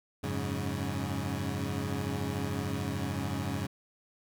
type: chord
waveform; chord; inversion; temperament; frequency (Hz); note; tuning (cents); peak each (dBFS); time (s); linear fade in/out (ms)
20% pulse; F# suspended second; none; equal with one note detuned; 90.28 / 103.83 / 138.59; F#2 / G#2 / C#3; -42 / 0 / 0; -31; 0.23-3.67; 10
effects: none